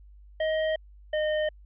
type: tone pair in turn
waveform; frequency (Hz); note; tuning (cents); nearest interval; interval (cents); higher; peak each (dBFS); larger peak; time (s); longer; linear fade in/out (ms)
square; 629 / 613.2; D#5 / D#5; +19 / -25; unison; 44; first; -25; neither; 0.4-0.76 / 1.13-1.49; neither; 5
effects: added 50 Hz sine -48 dBFS peak until 1.65 s + resampled to 8000 Hz